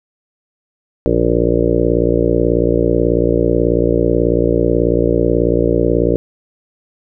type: harmonic tone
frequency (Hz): 58.27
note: A#1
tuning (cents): 0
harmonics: 1 / 2 / 3 / 5 / 6 / 7 / 8 / 9 / 10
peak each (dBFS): -20 / -22 / -21 / -19 / -18 / -21 / -17 / -22 / -23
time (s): 1.06-6.16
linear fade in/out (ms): 0
effects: none